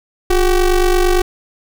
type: ring-modulated tone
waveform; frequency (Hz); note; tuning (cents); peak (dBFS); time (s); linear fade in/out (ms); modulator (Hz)
square; 191.4; G3; -41; -8; 0.3-1.22; 5; 167
effects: none